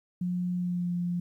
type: tone with pitch glide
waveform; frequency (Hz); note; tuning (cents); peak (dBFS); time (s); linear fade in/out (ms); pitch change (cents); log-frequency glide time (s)
sine; 178.8 to 175.42; F3 to F3; +41 to +8; -27; 0.21-1.2; 5; -33; 0.55-0.93
effects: 11-bit